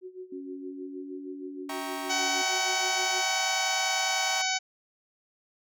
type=tone with tremolo; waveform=sine; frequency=369.2 Hz; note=F#4; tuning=4 cents flat; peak=-36 dBFS; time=0.01-3.24 s; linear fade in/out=50 ms; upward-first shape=sine; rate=6.4 Hz; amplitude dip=85%
type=tone with pitch glide; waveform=sine; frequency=277.2 to 283.8 Hz; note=C#4 to C#4; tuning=0 to +41 cents; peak=-38 dBFS; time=0.32-2.42 s; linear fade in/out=5 ms; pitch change=+41 cents; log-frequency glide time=0.47-1.23 s
type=chord; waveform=sawtooth; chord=E diminished seventh; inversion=none; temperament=equal with one note detuned; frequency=644.2 / 784 / 932.3 / 1108.7 Hz; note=E5 / G5 / Bb5 / Db6; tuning=-40 / 0 / 0 / 0 cents; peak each=-36 / -35 / -36 / -36 dBFS; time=1.69-4.42 s; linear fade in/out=5 ms
type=harmonic tone; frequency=754 Hz; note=F#5; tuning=32 cents sharp; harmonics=1 / 2 / 3 / 4 / 5 / 6 / 7 / 8 / 9; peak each=-32 / -35 / -32 / -36 / -37 / -36 / -36 / -35 / -36 dBFS; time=2.09-4.59 s; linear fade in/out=20 ms
effects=none